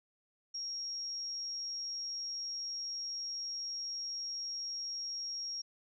sine tone, 5588 Hz, F8, in tune, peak -37 dBFS, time 0.54-5.62 s, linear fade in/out 10 ms, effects none

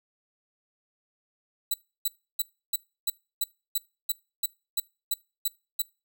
5% pulse tone bursts, 3965 Hz, B7, 6 cents sharp, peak -16 dBFS, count 13, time 1.71-5.82 s, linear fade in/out 5 ms, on 30 ms, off 310 ms, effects noise-tail reverb RT60 0.3 s tail -24 dB re dry

